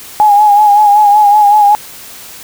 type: tone with vibrato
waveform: sine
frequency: 830.6 Hz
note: G#5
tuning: in tune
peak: -3 dBFS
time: 0.2-1.75 s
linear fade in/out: 0 ms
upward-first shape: sine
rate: 5.3 Hz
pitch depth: 46 cents each way
effects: white hiss -31 dBFS RMS until 2.43 s